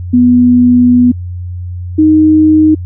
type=tone pair in turn; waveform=sine; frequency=246.2 / 310.2 Hz; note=B3 / D#4; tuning=-5 / -5 cents; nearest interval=major third; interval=400 cents; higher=second; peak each=-3 dBFS; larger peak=neither; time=0.13-1.12 / 1.98-2.75 s; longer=first; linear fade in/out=10 ms; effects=added 89 Hz sine -18 dBFS peak until 2.85 s